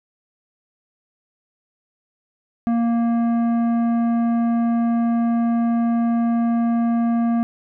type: tone with tanh clipping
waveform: sine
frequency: 233.1 Hz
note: A#3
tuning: in tune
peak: -18 dBFS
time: 2.67-7.43 s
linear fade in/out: 0 ms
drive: 11 dB
effects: none